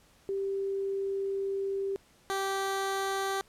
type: tone pair in turn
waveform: sine / 15% pulse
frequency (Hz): 392 / 389.5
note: G4 / G4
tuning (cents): 0 / -11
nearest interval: unison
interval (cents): 11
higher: first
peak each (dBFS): -29 / -23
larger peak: second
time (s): 0.29-1.96 / 2.3-3.41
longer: first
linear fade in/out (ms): 0
effects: pink hiss -62 dBFS RMS until 3.48 s + low-pass 12000 Hz 12 dB/octave